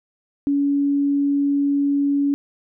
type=tone; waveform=sine; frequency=282.8 Hz; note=C#4; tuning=35 cents sharp; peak=-16 dBFS; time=0.47-2.34 s; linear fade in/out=0 ms; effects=none